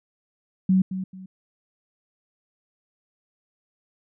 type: tone with echo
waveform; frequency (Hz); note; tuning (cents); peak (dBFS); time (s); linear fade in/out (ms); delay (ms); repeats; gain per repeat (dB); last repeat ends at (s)
sine; 187.9; F#3; +27; -15; 0.69-0.82; 5; 220; 2; -11; 1.26
effects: none